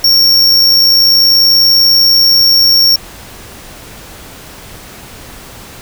square tone with amplitude modulation, 5510 Hz, F8, 24 cents flat, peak -4 dBFS, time 0.04-2.96 s, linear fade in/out 5 ms, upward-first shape sine, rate 60.4 Hz, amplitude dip 25%, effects pink hiss -32 dBFS RMS until 5.81 s

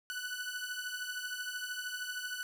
sawtooth beating tone pair, 1480 / 1493 Hz, F#6 / F#6, 0 / +15 cents, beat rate 13 Hz, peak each -38 / -36 dBFS, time 0.1-2.43 s, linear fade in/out 0 ms, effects none

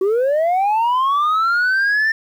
sine linear sweep, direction up, 368 to 1800 Hz, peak -11 dBFS, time 0.01-2.12 s, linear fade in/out 5 ms, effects tanh soft clip ceiling -13 dBFS + 8-bit

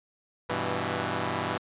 5% pulse chord, E minor, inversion first, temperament equal, 98 / 123.47 / 164.81 Hz, G2 / B2 / E3, 0 / 0 / 0 cents, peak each -21 dBFS, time 0.49-1.58 s, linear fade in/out 10 ms, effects resampled to 8000 Hz

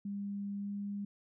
sine tone with pitch glide, 201 to 202.2 Hz, G3 to G#3, +44 to -46 cents, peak -36 dBFS, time 0.05-1.05 s, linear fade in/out 5 ms, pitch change +10 cents, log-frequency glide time 0.58-0.71 s, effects none

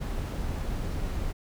brown noise, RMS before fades -31 dBFS, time 0-1.33 s, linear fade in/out 20 ms, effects none

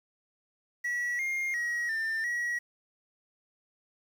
triangle tone with pitch steps, 1933 / 2124 / 1904 / 1793 / 1915 Hz, B6 / C7 / A#6 / A6 / A#6, -38 / +25 / +36 / +32 / +46 cents, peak -27 dBFS, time 0.84-2.59 s, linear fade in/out 10 ms, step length 350 ms, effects 9-bit

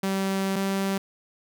sawtooth tone pair in turn, 193.4 / 194.75 Hz, G3 / G3, -23 / -11 cents, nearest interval unison, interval 12 cents, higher second, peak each -20 dBFS, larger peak neither, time 0.03-0.56 / 0.56-0.98 s, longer first, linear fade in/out 5 ms, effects none

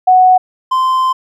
sine / triangle tone pair in turn, 740 / 1037.5 Hz, F#5 / C6, 0 / -15 cents, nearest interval tritone, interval 585 cents, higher second, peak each -4 / -8 dBFS, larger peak first, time 0.07-0.38 / 0.71-1.13 s, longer second, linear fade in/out 10 ms, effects none

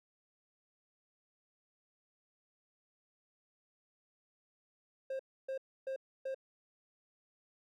triangle tone bursts, 532 Hz, C5, 29 cents sharp, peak -34 dBFS, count 4, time 5.1-6.346 s, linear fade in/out 5 ms, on 94 ms, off 290 ms, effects none

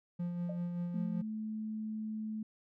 triangle tone with tremolo, 174.61 Hz, F3, in tune, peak -31 dBFS, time 0.19-1.22 s, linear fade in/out 10 ms, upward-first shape sine, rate 5.2 Hz, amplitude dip 35%
sine tone with exponential decay, 603 Hz, D5, 46 cents sharp, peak -38 dBFS, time 0.49-0.64 s, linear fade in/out 5 ms, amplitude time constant 32 ms
sine tone, 216.9 Hz, A3, 25 cents flat, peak -36 dBFS, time 0.94-2.43 s, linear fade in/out 5 ms
effects none

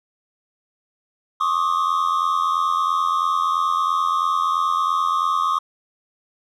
triangle tone cluster, 1080 / 1169 / 1252 Hz, C#6 / D6 / D#6, -45 / -8 / +10 cents, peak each -20 dBFS, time 1.4-5.59 s, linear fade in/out 10 ms, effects tanh soft clip ceiling -7 dBFS

